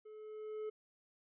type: tone with level ramp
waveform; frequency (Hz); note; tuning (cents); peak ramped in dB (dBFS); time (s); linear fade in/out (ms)
triangle; 430; A4; -40; -49 to -36; 0.05-0.7; 10
effects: resampled to 8000 Hz